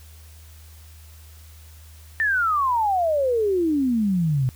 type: exponential sweep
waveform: sine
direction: down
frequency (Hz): 1818 to 123.5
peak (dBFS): -18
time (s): 2.2-4.49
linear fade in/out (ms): 0
effects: added 78 Hz sine -43 dBFS peak until 4.55 s + white hiss -52 dBFS RMS until 4.55 s